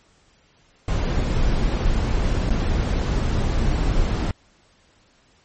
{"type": "noise with dropouts", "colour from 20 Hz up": "brown", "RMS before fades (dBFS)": -20, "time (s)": [0.88, 4.31], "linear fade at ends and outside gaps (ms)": 2, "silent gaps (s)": [2.495, 2.504], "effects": ["pink hiss -58 dBFS RMS until 5.44 s", "MP3 32 kbps"]}